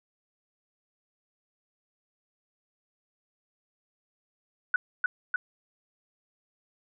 sine tone with echo, 1480 Hz, F#6, in tune, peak -20 dBFS, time 4.74-4.76 s, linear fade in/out 2 ms, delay 300 ms, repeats 2, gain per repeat -2 dB, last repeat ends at 5.36 s, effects none

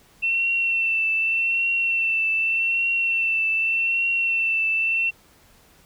sine tone with vibrato, 2693 Hz, E7, 36 cents sharp, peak -19 dBFS, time 0.22-5.11 s, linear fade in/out 20 ms, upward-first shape triangle, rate 0.84 Hz, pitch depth 32 cents each way, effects pink hiss -55 dBFS RMS until 5.85 s

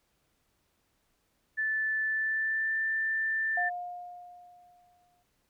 sine tone with pitch glide, 1753 to 1776.4 Hz, A6 to A6, -7 to +16 cents, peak -27 dBFS, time 1.57-3.7 s, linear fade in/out 20 ms, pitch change +23 cents, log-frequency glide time 2.05-2.77 s
sine tone with exponential decay, 711 Hz, F5, 31 cents sharp, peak -29 dBFS, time 3.57-5.23 s, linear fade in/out 5 ms, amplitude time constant 360 ms
effects pink hiss -74 dBFS RMS until 5.49 s

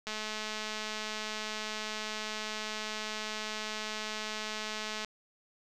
click train, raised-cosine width 0.2 ms, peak -20 dBFS, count 1071, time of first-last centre 0.07-5.047 s, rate 215 Hz, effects none

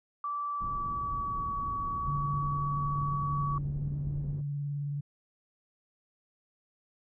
sine tone with pitch glide, 1161 to 1133.2 Hz, D6 to C#6, -20 to +38 cents, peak -31 dBFS, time 0.24-3.58 s, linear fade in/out 2 ms, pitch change -42 cents, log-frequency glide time 0.48-1.48 s
pink low-pass noise, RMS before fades -40 dBFS, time 0.6-4.42 s, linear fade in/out 20 ms, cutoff 200 Hz, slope 12 dB/octave
sine tone with vibrato, 143.4 Hz, D3, 41 cents flat, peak -31 dBFS, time 2.07-5.01 s, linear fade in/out 10 ms, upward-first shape sine, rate 19 Hz, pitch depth 27 cents each way
effects none

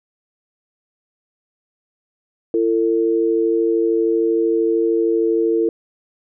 sine tone pair together, 337.4 / 450.4 Hz, E4 / A4, +40 / +40 cents, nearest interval perfect fourth, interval 500 cents, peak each -17 dBFS, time 2.54-5.69 s, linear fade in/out 2 ms, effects none

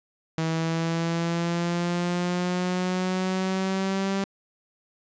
sawtooth exponential sweep, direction up, 161.2 to 196 Hz, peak -20 dBFS, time 0.38-4.24 s, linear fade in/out 0 ms, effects resampled to 16000 Hz + 9-bit

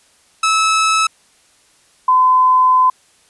sawtooth / sine tone pair in turn, 1301 / 1019.2 Hz, E6 / C6, -23 / -46 cents, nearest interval major third, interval 423 cents, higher first, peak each -8 dBFS, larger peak neither, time 0.43-1.07 / 2.08-2.9 s, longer second, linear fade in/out 5 ms, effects white hiss -53 dBFS RMS until 3.29 s + resampled to 24000 Hz

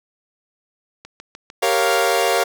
click train, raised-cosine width 0.2 ms, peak -20 dBFS, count 9, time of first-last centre 1.05-2.253 s, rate 6.65 Hz
sawtooth chord, G half-diminished seventh, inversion none, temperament equal, 392 / 466.2 / 554.4 / 698.5 Hz, G4 / Bb4 / Db5 / F5, 0 / 0 / 0 / 0 cents, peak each -19 / -17 / -18 / -16 dBFS, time 1.62-2.44 s, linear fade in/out 10 ms
effects none

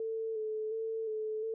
sine tone with vibrato, 440 Hz, A4, in tune, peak -33 dBFS, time 0-1.54 s, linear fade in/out 2 ms, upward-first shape square, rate 1.4 Hz, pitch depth 26 cents each way, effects none

